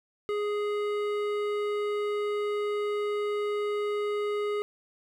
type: tone with hard clipping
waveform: sine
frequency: 415.3 Hz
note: G#4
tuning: in tune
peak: -29 dBFS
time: 0.29-4.62 s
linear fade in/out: 0 ms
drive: 13 dB
effects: none